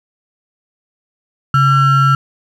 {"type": "ring-modulated tone", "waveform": "triangle", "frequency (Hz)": 744, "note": "F#5", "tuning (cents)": 9, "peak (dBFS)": -3, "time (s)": [1.54, 2.15], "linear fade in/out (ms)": 2, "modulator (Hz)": 607, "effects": []}